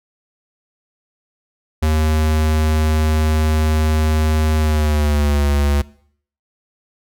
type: tone with pitch glide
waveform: square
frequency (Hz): 77.78 to 71.74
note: D#2 to D2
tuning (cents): 0 to -40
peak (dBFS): -14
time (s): 1.82-5.82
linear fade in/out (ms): 10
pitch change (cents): -140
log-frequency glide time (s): 4.58-5.46
effects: noise-tail reverb RT60 0.6 s tail -21 dB re dry